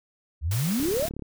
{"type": "exponential sweep", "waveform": "sine", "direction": "up", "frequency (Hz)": [68, 740], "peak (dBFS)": -23, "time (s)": [0.41, 1.09], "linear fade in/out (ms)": 50}
{"type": "noise", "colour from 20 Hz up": "white", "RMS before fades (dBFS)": -34, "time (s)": [0.51, 1.09], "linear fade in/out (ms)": 5}
{"type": "click train", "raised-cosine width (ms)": 3, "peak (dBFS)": -23, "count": 16, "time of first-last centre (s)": [0.8, 1.223], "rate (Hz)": 35.5}
{"effects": []}